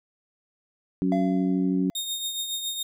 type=harmonic tone; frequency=92.9 Hz; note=F#2; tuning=7 cents sharp; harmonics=2 / 3 / 4; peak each=-24 / -24 / -33 dBFS; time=1.02-1.9 s; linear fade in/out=0 ms
type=tone with exponential decay; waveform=triangle; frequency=681 Hz; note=F5; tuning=44 cents flat; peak=-22 dBFS; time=1.12-1.95 s; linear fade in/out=1 ms; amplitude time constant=180 ms
type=tone with tremolo; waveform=sawtooth; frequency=3692 Hz; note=A#7; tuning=17 cents flat; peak=-23 dBFS; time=1.95-2.83 s; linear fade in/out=5 ms; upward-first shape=triangle; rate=7.2 Hz; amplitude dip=55%
effects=none